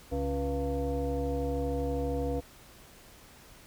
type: tone with frequency modulation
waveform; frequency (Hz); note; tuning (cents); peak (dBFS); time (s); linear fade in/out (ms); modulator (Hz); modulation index
sine; 277.2; C#4; 0; -28; 0.11-2.41; 20; 209; 1.6
effects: pink hiss -54 dBFS RMS until 3.66 s